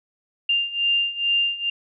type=beating tone pair; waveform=sine; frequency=2794 / 2796.3 Hz; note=F7 / F7; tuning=0 / +2 cents; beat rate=2.3 Hz; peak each=-24 / -21 dBFS; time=0.49-1.7 s; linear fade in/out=5 ms; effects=none